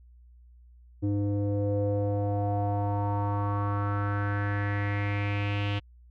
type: tone with low-pass filter sweep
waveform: square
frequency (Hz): 101.8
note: G#2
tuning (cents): -34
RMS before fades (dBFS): -28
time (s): 1.02-5.8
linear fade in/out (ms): 20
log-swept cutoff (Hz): 360 to 3000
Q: 4.5
effects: added 60 Hz sine -51 dBFS peak until 6.1 s